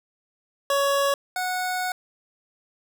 25% pulse tone pair in turn, 559 / 734.8 Hz, C#5 / F#5, +14 / -12 cents, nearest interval perfect fourth, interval 474 cents, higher second, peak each -16 / -21 dBFS, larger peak first, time 0.7-1.14 / 1.36-1.92 s, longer second, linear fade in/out 2 ms, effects none

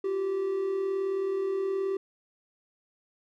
triangle tone pair together, 349.2 / 388.1 Hz, F4 / G4, 0 / -17 cents, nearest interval major second, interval 183 cents, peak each -35 / -25 dBFS, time 0.04-1.97 s, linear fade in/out 5 ms, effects none

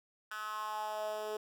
10% pulse tone with high-pass filter sweep, 213.8 Hz, A3, 49 cents flat, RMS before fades -39 dBFS, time 0.31-1.37 s, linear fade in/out 5 ms, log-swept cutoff 1500 to 440 Hz, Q 4.6, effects none

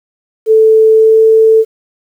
sine tone with pitch glide, 440 to 443.1 Hz, A4 to A4, 0 to +12 cents, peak -3 dBFS, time 0.46-1.65 s, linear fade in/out 50 ms, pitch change +12 cents, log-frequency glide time 0.92-1.22 s, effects 7-bit

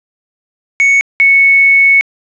triangle / sine tone pair in turn, 2219 / 2211 Hz, C#7 / C#7, +1 / -5 cents, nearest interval unison, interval 6 cents, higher first, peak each -4 dBFS, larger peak neither, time 0.8-1.01 / 1.2-2.01 s, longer second, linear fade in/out 0 ms, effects resampled to 16000 Hz + 7-bit

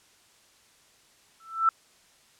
sine tone with exponential growth, 1329 Hz, E6, 14 cents sharp, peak -15 dBFS, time 1.4-1.69 s, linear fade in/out 2 ms, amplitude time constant 62 ms, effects white hiss -60 dBFS RMS until 2.39 s + low-pass 9000 Hz 12 dB/octave

